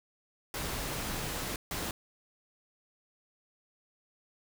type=noise bursts at uneven times; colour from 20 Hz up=pink; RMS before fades=-36 dBFS; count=2; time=0.54-1.56 / 1.71-1.91 s; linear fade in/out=2 ms; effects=none